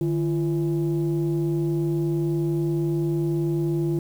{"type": "tone pair together", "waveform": "sine", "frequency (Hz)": [151.5, 340.1], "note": ["D#3", "F4"], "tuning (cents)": [-46, -46], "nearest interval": "octave + major second", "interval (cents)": 1400, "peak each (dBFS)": -22, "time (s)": [0.01, 3.99], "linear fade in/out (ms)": 2, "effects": ["tanh soft clip ceiling -17 dBFS", "8-bit"]}